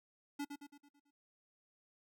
square tone with echo, 287 Hz, D4, 40 cents flat, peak -38 dBFS, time 0.39-0.45 s, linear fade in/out 10 ms, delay 110 ms, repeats 6, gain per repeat -6 dB, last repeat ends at 1.11 s, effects noise-tail reverb RT60 0.1 s tail -23 dB re dry

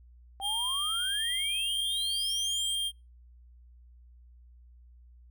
sine exponential sweep, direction up, 771 to 8470 Hz, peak -37 dBFS, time 0.4-2.75 s, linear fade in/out 0 ms
square tone, 3200 Hz, G7, 35 cents sharp, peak -29 dBFS, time 0.41-2.92 s, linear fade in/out 50 ms
effects noise-tail reverb RT60 0.3 s tail -26 dB re dry + added 60 Hz sine -52 dBFS peak until 5.3 s

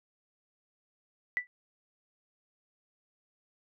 sine tone with exponential decay, 1975.5 Hz, B6, in tune, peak -23 dBFS, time 1.37-1.47 s, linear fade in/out 0 ms, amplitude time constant 21 ms, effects none

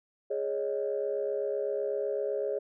sine chord, Ab suspended fourth, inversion none, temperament equal, 415.3 / 554.4 / 622.3 Hz, Ab4 / Db5 / Eb5, 0 / 0 / 0 cents, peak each -31 / -32 / -36 dBFS, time 0.3-2.59 s, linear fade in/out 10 ms, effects tanh soft clip ceiling -20 dBFS

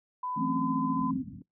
sine tone with pitch glide, 1001 to 1015.6 Hz, B5 to B5, +23 to +48 cents, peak -31 dBFS, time 0.23-1.11 s, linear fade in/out 5 ms, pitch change +25 cents, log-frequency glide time 0.34-0.57 s
sine chord, F# minor seventh, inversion third, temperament equal, 164.81 / 185 / 220 / 277.2 Hz, E3 / F#3 / A3 / C#4, 0 / 0 / 0 / 0 cents, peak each -35 / -38 / -34 / -38 dBFS, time 0.36-1.17 s, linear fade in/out 10 ms
sine tone, 262.4 Hz, C4, 5 cents sharp, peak -29 dBFS, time 0.39-1.23 s, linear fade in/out 20 ms
white low-pass noise, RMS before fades -42 dBFS, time 0.93-1.42 s, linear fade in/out 2 ms, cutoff 280 Hz, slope 96 dB/octave
effects noise-tail reverb RT60 0.2 s tail -26 dB re dry + high-pass 100 Hz 12 dB/octave

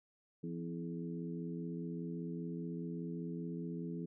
harmonic tone with a mistuned harmonic, 85 Hz, F2, 46 cents flat, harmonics 2 / 3 / 4 / 5, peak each -41 / -45 / -47 / -49 dBFS, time 0.43-4.06 s, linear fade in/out 10 ms, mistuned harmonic 4, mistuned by -46 cents, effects none

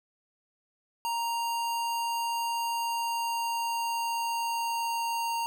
square tone with pitch glide, 932.3 to 926.4 Hz, A#5 to A#5, 0 to -11 cents, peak -29 dBFS, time 1.05-5.46 s, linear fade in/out 0 ms, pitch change -11 cents, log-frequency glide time 2.67-5.06 s, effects none

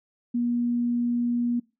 sine tone, 239.8 Hz, A#3, 49 cents sharp, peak -22 dBFS, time 0.34-1.6 s, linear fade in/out 10 ms, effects noise-tail reverb RT60 0.3 s tail -24 dB re dry

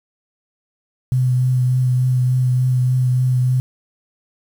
sine tone with vibrato, 126.8 Hz, B2, 46 cents sharp, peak -13 dBFS, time 1.12-3.6 s, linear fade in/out 0 ms, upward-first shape triangle, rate 3.4 Hz, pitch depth 20 cents each way, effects 7-bit

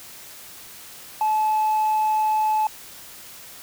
sine tone, 863 Hz, A5, 34 cents flat, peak -16 dBFS, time 1.21-2.67 s, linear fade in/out 2 ms, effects tanh soft clip ceiling -16 dBFS + white hiss -42 dBFS RMS until 3.62 s

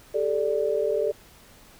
sine chord, G suspended second, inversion none, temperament equal with one note detuned, 399.3 / 440 / 587.3 Hz, G4 / A4 / D5, +32 / 0 / 0 cents, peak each -28 / -25 / -26 dBFS, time 0.14-1.12 s, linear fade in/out 10 ms, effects pink hiss -52 dBFS RMS until 1.79 s

